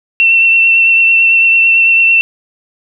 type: tone with vibrato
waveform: sine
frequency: 2700 Hz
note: E7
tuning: 41 cents sharp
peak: -5 dBFS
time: 0.2-2.21 s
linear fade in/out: 0 ms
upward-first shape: triangle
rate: 9 Hz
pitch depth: 20 cents each way
effects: none